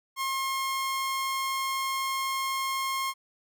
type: tone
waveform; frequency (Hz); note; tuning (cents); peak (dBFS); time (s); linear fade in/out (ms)
sawtooth; 1072; C6; +42; -24; 0.16-3.14; 50
effects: none